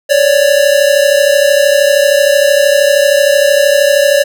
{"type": "tone pair together", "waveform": "square", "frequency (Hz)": [554.4, 587.4], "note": ["C#5", "D5"], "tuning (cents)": [0, 0], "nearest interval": "minor second", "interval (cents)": 100, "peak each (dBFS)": -10, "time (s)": [0.09, 4.24], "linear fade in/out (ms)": 20, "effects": []}